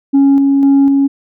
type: tone with tremolo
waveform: sine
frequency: 276.6 Hz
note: C#4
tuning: 4 cents flat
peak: -3 dBFS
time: 0.13-1.08 s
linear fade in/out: 20 ms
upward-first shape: square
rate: 2 Hz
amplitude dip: 30%
effects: tanh soft clip ceiling -4 dBFS